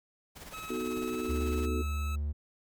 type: noise with tremolo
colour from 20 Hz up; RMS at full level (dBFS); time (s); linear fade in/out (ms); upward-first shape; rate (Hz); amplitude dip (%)
pink; -45; 0.35-1.67; 20; sine; 18; 55
type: tone with pitch glide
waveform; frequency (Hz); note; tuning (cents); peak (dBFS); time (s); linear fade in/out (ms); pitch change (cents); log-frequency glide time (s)
25% pulse; 1286 to 1300.9; E6 to E6; -43 to -23; -37; 0.53-2.16; 10; +20; 1.02-1.18
type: chord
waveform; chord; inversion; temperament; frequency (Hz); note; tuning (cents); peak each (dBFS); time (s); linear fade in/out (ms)
sine; B dominant seventh; none; equal; 246.9 / 311.1 / 370 / 440; B3 / D#4 / F#4 / A4; 0 / 0 / 0 / 0; -36 / -39 / -36 / -39; 0.69-1.83; 20
type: tone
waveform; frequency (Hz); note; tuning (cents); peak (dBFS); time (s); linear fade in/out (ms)
triangle; 73.42; D2; 0; -28; 1.28-2.33; 20
effects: none